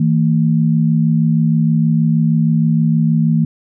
sine tone pair together, 160.23 / 226.6 Hz, E3 / A#3, -49 / -49 cents, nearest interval tritone, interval 600 cents, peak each -12 / -15 dBFS, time 0-3.45 s, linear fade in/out 5 ms, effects none

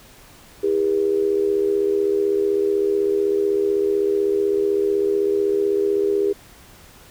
sine tone with amplitude modulation, 402.8 Hz, G4, 47 cents sharp, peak -13 dBFS, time 0.63-6.33 s, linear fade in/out 10 ms, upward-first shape sine, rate 75.9 Hz, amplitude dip 75%, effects pink hiss -47 dBFS RMS until 7.1 s

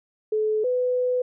sine tone pair in turn, 430.8 / 499.9 Hz, A4 / B4, -37 / +21 cents, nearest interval minor third, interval 258 cents, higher second, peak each -20 dBFS, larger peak neither, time 0.32-0.64 / 0.64-1.22 s, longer second, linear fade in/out 5 ms, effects none

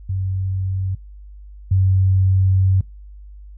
sine tone pair in turn, 94.8 / 94.8 Hz, F#2 / F#2, +43 / +43 cents, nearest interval unison, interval 0 cents, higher neither, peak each -19 / -12 dBFS, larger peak second, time 0.09-0.95 / 1.71-2.81 s, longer second, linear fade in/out 5 ms, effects noise-tail reverb RT60 0.2 s tail -23 dB re dry + added 50 Hz sine -36 dBFS peak until 3.57 s

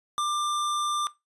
square tone, 1189 Hz, D6, 21 cents sharp, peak -25 dBFS, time 0.18-1.07 s, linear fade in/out 0 ms, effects noise-tail reverb RT60 0.2 s tail -18 dB re dry + resampled to 24000 Hz

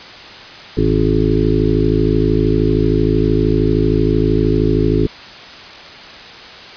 harmonic tone with a mistuned harmonic, 53 Hz, G#1, 36 cents sharp, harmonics 1 / 2 / 3 / 5 / 6 / 7 / 8, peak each -19 / -19 / -19 / -19 / -19 / -19 / -19 dBFS, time 0.77-5.07 s, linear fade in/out 5 ms, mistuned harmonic 1, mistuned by -150 cents, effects white hiss -34 dBFS RMS until 6.76 s + resampled to 11025 Hz

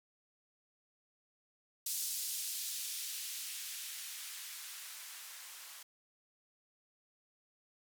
violet noise with band-pass filter sweep, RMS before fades -43 dBFS, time 1.86-5.83 s, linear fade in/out 5 ms, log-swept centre 5400 to 950 Hz, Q 0.82, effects none

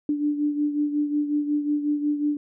sine beating tone pair, 293.7 / 299.2 Hz, D4 / D4, 0 / +32 cents, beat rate 5.5 Hz, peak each -22 / -29 dBFS, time 0.09-2.37 s, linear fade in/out 2 ms, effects none

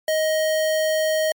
square tone, 627 Hz, D#5, 13 cents sharp, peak -19 dBFS, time 0.08-1.32 s, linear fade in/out 2 ms, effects MP3 96 kbps

